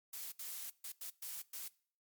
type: noise bursts at uneven times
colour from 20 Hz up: blue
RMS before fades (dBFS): -45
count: 6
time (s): 0.13-0.32 / 0.39-0.7 / 0.84-0.92 / 1.01-1.1 / 1.22-1.42 / 1.53-1.68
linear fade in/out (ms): 5
effects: noise-tail reverb RT60 0.5 s tail -22 dB re dry + MP3 96 kbps